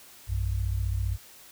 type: tone pair together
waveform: sine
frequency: 59.85 / 95 Hz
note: A#1 / F#2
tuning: +46 / +46 cents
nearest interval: minor sixth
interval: 800 cents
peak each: -28 dBFS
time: 0.27-1.18 s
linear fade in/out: 50 ms
effects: white hiss -51 dBFS RMS until 1.51 s